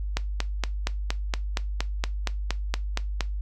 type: click train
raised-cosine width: 0.2 ms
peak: -8 dBFS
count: 14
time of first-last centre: 0.17-3.207 s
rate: 4.28 Hz
effects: noise-tail reverb RT60 0.2 s tail -17 dB re dry + added 50 Hz sine -27 dBFS peak until 3.41 s